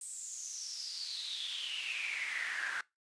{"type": "noise with high-pass filter sweep", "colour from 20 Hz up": "brown", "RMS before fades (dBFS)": -40, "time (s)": [0.01, 2.81], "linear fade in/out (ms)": 2, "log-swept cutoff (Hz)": [8400, 1500], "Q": 8.9, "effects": ["noise-tail reverb RT60 0.2 s tail -21 dB re dry", "resampled to 22050 Hz"]}